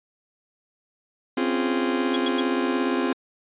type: chord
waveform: 40% pulse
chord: Db major seventh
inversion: third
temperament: just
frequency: 259.9 / 277.2 / 346.5 / 415.8 Hz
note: C4 / Db4 / F4 / Ab4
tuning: -11 / 0 / -14 / +2 cents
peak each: -24 / -30 / -26 / -29 dBFS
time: 1.37-3.13 s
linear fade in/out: 5 ms
type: tone bursts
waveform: sine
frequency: 3322 Hz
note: G#7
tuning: in tune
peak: -25 dBFS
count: 3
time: 2.14-2.403 s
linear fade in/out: 2 ms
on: 21 ms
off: 100 ms
effects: resampled to 8000 Hz